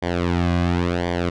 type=tone with flanger; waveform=sawtooth; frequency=87.31 Hz; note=F2; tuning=in tune; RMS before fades=-21 dBFS; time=0.02-1.3 s; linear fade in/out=10 ms; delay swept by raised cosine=0.75 to 2.25 ms; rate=0.94 Hz; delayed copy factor=-0.85; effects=low-pass 4000 Hz 12 dB/octave